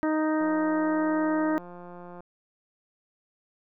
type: harmonic tone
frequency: 311.1 Hz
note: D#4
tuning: in tune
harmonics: 1 / 2 / 3 / 4 / 5 / 6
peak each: -24 / -30 / -34 / -36 / -38 / -40 dBFS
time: 0.03-1.58 s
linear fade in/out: 0 ms
type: click train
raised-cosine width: 1 ms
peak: -31 dBFS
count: 317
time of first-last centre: 0.41-2.205 s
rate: 176 Hz
effects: none